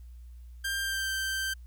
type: tone with pitch glide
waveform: sawtooth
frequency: 1589 to 1561.7 Hz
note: G6 to G6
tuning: +23 to -7 cents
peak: -26 dBFS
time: 0.64-1.54 s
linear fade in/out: 10 ms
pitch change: -30 cents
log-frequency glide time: 0.8-1.11 s
effects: added 60 Hz sine -44 dBFS peak until 1.66 s + white hiss -71 dBFS RMS until 1.66 s